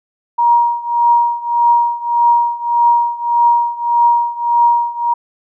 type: tone with tremolo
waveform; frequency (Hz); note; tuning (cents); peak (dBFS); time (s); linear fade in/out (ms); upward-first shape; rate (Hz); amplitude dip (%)
sine; 947; A#5; +27; -6; 0.38-5.14; 10; triangle; 1.7; 90
effects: none